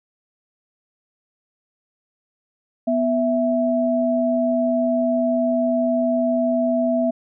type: tone pair together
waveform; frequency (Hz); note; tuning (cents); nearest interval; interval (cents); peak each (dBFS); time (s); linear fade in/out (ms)
sine; 246.9 / 659.1; B3 / E5; 0 / 0; octave + perfect fourth; 1700; -20 / -19; 2.87-7.11; 10
effects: none